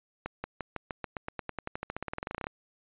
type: accelerating click train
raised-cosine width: 0.5 ms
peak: -19 dBFS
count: 28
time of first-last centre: 0.26-2.469 s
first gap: 180 ms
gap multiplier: 0.93
effects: resampled to 8000 Hz